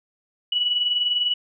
sine tone pair together, 2940 / 2960 Hz, F#7 / F#7, -12 / 0 cents, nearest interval unison, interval 12 cents, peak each -20 / -28 dBFS, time 0.52-1.34 s, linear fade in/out 5 ms, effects none

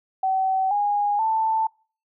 sine tone with pitch steps, 762 / 821.4 / 885.5 Hz, G5 / G#5 / A5, -49 / -19 / +11 cents, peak -19 dBFS, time 0.23-1.67 s, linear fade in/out 5 ms, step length 480 ms, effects noise-tail reverb RT60 0.4 s tail -25 dB re dry

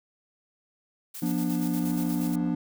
blue noise with tremolo, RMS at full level -39 dBFS, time 1.14-2.36 s, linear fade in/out 10 ms, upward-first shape square, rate 8.4 Hz, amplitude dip 45%
triangle chord, B diminished, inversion second, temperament equal with one note detuned, 174.61 / 240.7 / 293.7 Hz, F3 / B3 / D4, 0 / -44 / 0 cents, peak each -27 dBFS, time 1.22-2.55 s, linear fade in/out 5 ms
click train, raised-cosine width 1 ms, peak -34 dBFS, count 58, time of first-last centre 1.84-2.499 s, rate 86.5 Hz
effects none

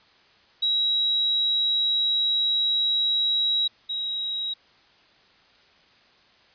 sine tone pair in turn, 3860 / 3833 Hz, B7 / A#7, -40 / +47 cents, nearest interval unison, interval 13 cents, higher first, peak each -20 / -26 dBFS, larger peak first, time 0.62-3.68 / 3.89-4.54 s, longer first, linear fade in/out 10 ms, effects white hiss -57 dBFS RMS until 6.54 s + resampled to 11025 Hz

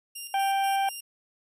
5% pulse tone with tremolo, 2794 Hz, F7, in tune, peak -26 dBFS, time 0.15-1.01 s, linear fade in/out 10 ms, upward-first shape square, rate 4.1 Hz, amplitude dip 55%
harmonic tone, 784 Hz, G5, in tune, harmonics 1 / 2 / 3 / 4, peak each -23 / -36 / -37 / -38 dBFS, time 0.34-0.89 s, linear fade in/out 2 ms
effects resampled to 32000 Hz

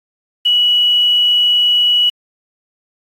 sine tone with quantisation, 2933 Hz, F#7, 16 cents flat, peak -9 dBFS, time 0.45-2.1 s, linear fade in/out 10 ms, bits 6, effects AAC 48 kbps

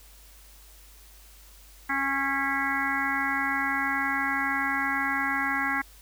harmonic tone with a mistuned harmonic, 273.9 Hz, C#4, 21 cents flat, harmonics 1 / 3 / 4 / 5 / 6 / 7 / 8, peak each -34 / -33 / -33 / -34 / -30 / -30 / -36 dBFS, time 1.89-5.82 s, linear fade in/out 10 ms, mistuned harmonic 7, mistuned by +43 cents, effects added 50 Hz sine -51 dBFS peak until 6.01 s + white hiss -54 dBFS RMS until 6.01 s

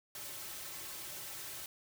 white noise with comb filter, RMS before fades -45 dBFS, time 0.15-1.66 s, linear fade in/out 2 ms, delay 4.2 ms, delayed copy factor -0.7, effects none

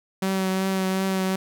sawtooth tone with vibrato, 190 Hz, F#3, 46 cents sharp, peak -18 dBFS, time 0.22-1.36 s, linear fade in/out 5 ms, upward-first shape triangle, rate 2.7 Hz, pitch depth 21 cents each way, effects none

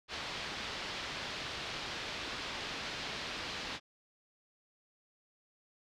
white low-pass noise, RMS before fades -41 dBFS, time 0.08-3.8 s, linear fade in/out 50 ms, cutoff 4400 Hz, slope 24 dB/octave, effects none

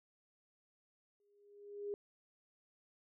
sine tone with exponential growth, 408.3 Hz, G#4, 29 cents flat, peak -36 dBFS, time 1.2-1.94 s, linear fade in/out 1 ms, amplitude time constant 160 ms, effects none

